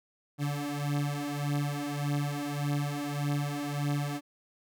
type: beating tone pair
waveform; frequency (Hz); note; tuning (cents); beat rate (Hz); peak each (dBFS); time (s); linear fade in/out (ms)
30% pulse; 143.8 / 145.5; D3 / D3; -36 / -16; 1.7; -30; 0.38-4.21; 50
effects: none